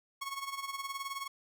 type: tone with tremolo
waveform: sawtooth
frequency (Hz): 1100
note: C#6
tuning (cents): -14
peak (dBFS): -31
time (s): 0.21-1.28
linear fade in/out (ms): 10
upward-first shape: sine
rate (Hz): 19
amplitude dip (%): 70
effects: none